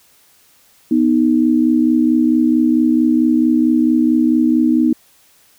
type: tone pair together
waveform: sine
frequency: 246.9 / 311.4 Hz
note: B3 / D#4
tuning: 0 / +2 cents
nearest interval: major third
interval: 402 cents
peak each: -13 dBFS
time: 0.91-4.93 s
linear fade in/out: 5 ms
effects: white hiss -52 dBFS RMS until 5.58 s